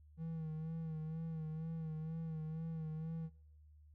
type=tone with vibrato; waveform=triangle; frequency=159.9 Hz; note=D#3; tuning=48 cents sharp; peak=-38 dBFS; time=0.17-3.3 s; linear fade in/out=50 ms; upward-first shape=sine; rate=2.1 Hz; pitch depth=42 cents each way; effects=noise-tail reverb RT60 1.0 s tail -24 dB re dry + added 75 Hz sine -59 dBFS peak until 3.94 s